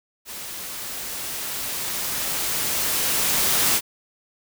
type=noise with level ramp; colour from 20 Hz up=white; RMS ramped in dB=-35 to -19 dBFS; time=0.25-3.81 s; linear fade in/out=50 ms; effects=none